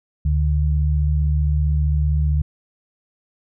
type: tone pair together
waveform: sine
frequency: 73.42 / 148.85 Hz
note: D2 / D3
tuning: 0 / +24 cents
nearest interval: octave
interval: 1224 cents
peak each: -16 / -22 dBFS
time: 0.25-2.42 s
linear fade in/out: 5 ms
effects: none